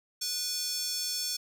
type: tone with high-pass filter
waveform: square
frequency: 490.7 Hz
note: B4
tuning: 11 cents flat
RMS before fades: -33 dBFS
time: 0.21-1.37 s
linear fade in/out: 10 ms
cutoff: 5100 Hz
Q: 3.1
effects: none